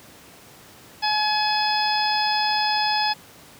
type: harmonic tone with a mistuned harmonic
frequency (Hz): 849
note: G#5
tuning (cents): +38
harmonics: 1 / 2 / 3 / 4 / 5 / 6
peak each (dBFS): -22 / -29 / -30 / -31 / -32 / -25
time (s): 1.02-3.14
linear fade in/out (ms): 20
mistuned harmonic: 6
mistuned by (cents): -17
effects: pink hiss -47 dBFS RMS until 3.59 s + high-pass 100 Hz 12 dB/octave